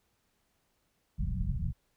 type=low-pass noise; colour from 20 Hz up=pink; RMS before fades=-32 dBFS; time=1.18-1.73 s; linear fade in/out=20 ms; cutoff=200 Hz; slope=96 dB/octave; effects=pink hiss -75 dBFS RMS until 1.96 s